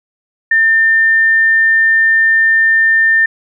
sine tone, 1800 Hz, A6, 39 cents sharp, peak -7 dBFS, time 0.51-3.26 s, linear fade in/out 5 ms, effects none

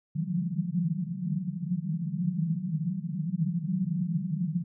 white band-pass noise, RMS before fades -30 dBFS, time 0.15-4.64 s, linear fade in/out 10 ms, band 150 to 190 Hz, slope 96 dB/octave, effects none

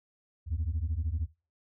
sine beating tone pair, 73.42 / 86.42 Hz, D2 / F2, 0 / -18 cents, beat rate 13 Hz, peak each -30 dBFS, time 0.46-1.28 s, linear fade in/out 50 ms, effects noise-tail reverb RT60 0.3 s tail -19 dB re dry + tanh soft clip ceiling -25 dBFS

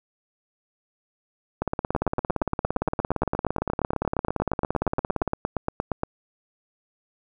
two click trains, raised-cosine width 1 ms, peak -10 / -10 dBFS, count 36 / 65, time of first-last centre 1.95-6.034 / 1.62-5.277 s, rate 8.57 / 17.5 Hz, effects none

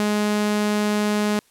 sawtooth tone, 209.2 Hz, G#3, 13 cents sharp, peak -15 dBFS, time 0-1.39 s, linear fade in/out 0 ms, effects white hiss -59 dBFS RMS until 1.5 s + low-pass 12000 Hz 12 dB/octave

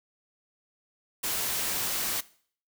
white noise, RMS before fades -30 dBFS, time 1.23-2.21 s, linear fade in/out 10 ms, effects noise-tail reverb RT60 0.5 s tail -19 dB re dry

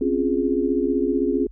sine chord, Db major seventh, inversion third, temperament equal, 261.6 / 277.2 / 349.2 / 415.3 Hz, C4 / Db4 / F4 / Ab4, 0 / 0 / 0 / 0 cents, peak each -24 dBFS, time 0.01-1.47 s, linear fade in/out 5 ms, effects added 47 Hz sine -39 dBFS peak until 1.51 s

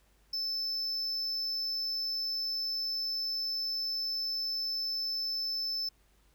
triangle tone, 5270 Hz, E8, 1 cent flat, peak -30 dBFS, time 0.33-5.89 s, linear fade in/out 5 ms, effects added 50 Hz sine -65 dBFS peak until 6.34 s + pink hiss -69 dBFS RMS until 6.34 s

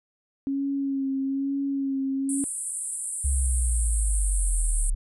sine tone with vibrato, 273.4 Hz, C#4, 24 cents flat, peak -24 dBFS, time 0.47-2.44 s, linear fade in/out 0 ms, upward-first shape sine, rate 1.1 Hz, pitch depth 27 cents each way
white band-pass noise, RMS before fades -32 dBFS, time 2.29-4.9 s, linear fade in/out 2 ms, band 8200 to 10000 Hz, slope 96 dB/octave
sine linear sweep, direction down, 68.5 to 34 Hz, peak -21 dBFS, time 3.24-4.95 s, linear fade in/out 10 ms
effects none

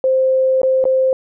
sine tone with dropouts, 523.3 Hz, C5, in tune, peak -11 dBFS, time 0.04-1.13 s, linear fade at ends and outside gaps 1 ms, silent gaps 0.617-0.632 / 0.841-0.853 s, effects none

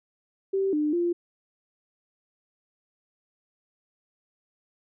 sine tone with pitch steps, 388 / 300.3 / 346.6 Hz, G4 / D4 / F4, -18 / +39 / -13 cents, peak -22 dBFS, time 0.53-1.13 s, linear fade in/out 10 ms, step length 200 ms, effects none

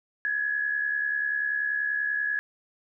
sine tone with amplitude modulation, 1685 Hz, G#6, 25 cents sharp, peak -22 dBFS, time 0.25-2.39 s, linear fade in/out 0 ms, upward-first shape sine, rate 70.3 Hz, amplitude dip 60%, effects none

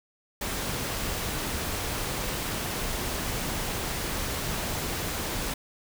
pink noise, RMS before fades -31 dBFS, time 0.41-5.54 s, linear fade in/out 5 ms, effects none

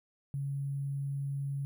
sine tone with sample-and-hold, 139.4 Hz, C#3, 10 cents sharp, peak -32 dBFS, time 0.34-1.65 s, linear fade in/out 0 ms, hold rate 11025 Hz, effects none

